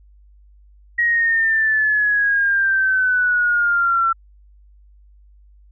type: exponential sweep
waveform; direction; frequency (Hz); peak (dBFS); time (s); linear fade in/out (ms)
sine; down; 1900 to 1342; -14; 0.98-4.13; 10
effects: added 50 Hz sine -46 dBFS peak until 5.71 s